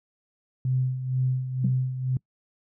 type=tone with tremolo; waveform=sine; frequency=128.9 Hz; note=C3; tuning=26 cents flat; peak=-20 dBFS; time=0.65-2.17 s; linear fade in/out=2 ms; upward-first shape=sine; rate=2.1 Hz; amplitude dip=65%
type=tone with exponential decay; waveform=sine; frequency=188.3 Hz; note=F#3; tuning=31 cents sharp; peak=-19 dBFS; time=1.64-1.77 s; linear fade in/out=5 ms; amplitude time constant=28 ms
effects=noise-tail reverb RT60 0.1 s tail -25 dB re dry + tanh soft clip ceiling -11 dBFS